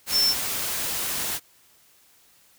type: tone in noise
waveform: sine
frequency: 5370 Hz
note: E8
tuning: 31 cents sharp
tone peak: -18 dBFS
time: 0.11-0.35 s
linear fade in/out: 50 ms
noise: white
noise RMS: -28 dBFS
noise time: 0.06-1.4 s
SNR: +7 dB
effects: white hiss -58 dBFS RMS until 2.58 s